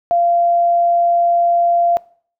sine tone, 690 Hz, F5, 21 cents flat, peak -11 dBFS, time 0.11-1.97 s, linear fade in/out 0 ms, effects noise-tail reverb RT60 0.5 s tail -22 dB re dry

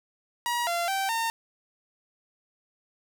sawtooth tone with pitch steps, 957 / 688 / 777 / 912 Hz, A#5 / F5 / G5 / A#5, +45 / -26 / -16 / -38 cents, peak -22 dBFS, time 0.46-1.3 s, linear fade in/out 0 ms, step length 210 ms, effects none

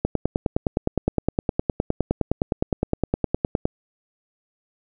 click train, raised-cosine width 2 ms, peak -6 dBFS, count 36, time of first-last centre 0.05-3.655 s, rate 9.71 Hz, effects none

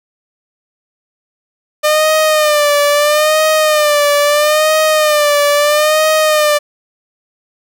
sawtooth tone with vibrato, 602 Hz, D5, 43 cents sharp, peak -5 dBFS, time 1.83-6.59 s, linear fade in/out 20 ms, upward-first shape sine, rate 0.76 Hz, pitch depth 67 cents each way, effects none

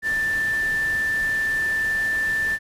sine tone in noise, 1771 Hz, A6, 11 cents sharp, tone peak -20 dBFS, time 0.02-2.59 s, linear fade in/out 50 ms, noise pink, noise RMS -37 dBFS, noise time 0.02-2.59 s, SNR +14 dB, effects resampled to 32000 Hz

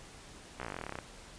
slowing click train, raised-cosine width 0.5 ms, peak -23 dBFS, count 18, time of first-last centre 0.6-0.988 s, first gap 15 ms, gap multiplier 1.05, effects pink hiss -52 dBFS RMS until 1.38 s + resampled to 22050 Hz

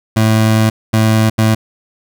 25% pulse tone bursts at uneven times, 110 Hz, A2, in tune, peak -5 dBFS, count 3, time 0.16-0.7 / 0.93-1.3 / 1.38-1.55 s, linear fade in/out 10 ms, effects none

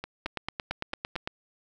two click trains, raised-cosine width 0.3 ms, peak -15 / -19 dBFS, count 10 / 6, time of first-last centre 0.26-1.275 / 0.04-1.156 s, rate 8.87 / 4.48 Hz, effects none

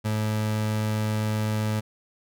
30% pulse tone, 107.7 Hz, A2, 37 cents flat, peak -21 dBFS, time 0.04-1.81 s, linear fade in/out 20 ms, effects none

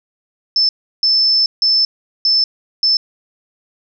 sine tone bursts at uneven times, 5274 Hz, E8, in tune, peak -10 dBFS, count 5, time 0.56-0.69 / 1.03-1.46 / 1.62-1.85 / 2.25-2.44 / 2.83-2.97 s, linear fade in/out 2 ms, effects none

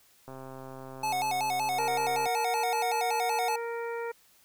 click train, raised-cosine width 1 ms, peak -30 dBFS, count 263, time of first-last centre 0.28-2.265 s, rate 132 Hz
square tone with vibrato, 796 Hz, G5, 26 cents sharp, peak -28 dBFS, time 1.03-3.56 s, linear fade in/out 5 ms, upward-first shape square, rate 5.3 Hz, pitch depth 140 cents each way
harmonic tone, 466.2 Hz, A#4, in tune, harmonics 1 / 2 / 3 / 4 / 5, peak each -33 / -39 / -43 / -45 / -47 dBFS, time 1.78-4.12 s, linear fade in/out 10 ms
effects white hiss -62 dBFS RMS until 4.44 s

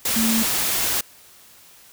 sine tone in noise, 225.4 Hz, A3, 42 cents sharp, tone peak -19 dBFS, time 0.16-0.43 s, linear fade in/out 5 ms, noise white, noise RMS -22 dBFS, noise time 0.05-1.01 s, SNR 0 dB, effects white hiss -49 dBFS RMS until 1.92 s

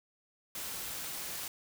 white noise, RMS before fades -40 dBFS, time 0.55-1.48 s, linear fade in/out 2 ms, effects none

